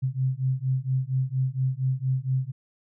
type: beating tone pair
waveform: sine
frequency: 128.8 / 133.1 Hz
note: C3 / C3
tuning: -27 / +30 cents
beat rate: 4.3 Hz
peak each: -26 dBFS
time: 0.02-2.52 s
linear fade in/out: 20 ms
effects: none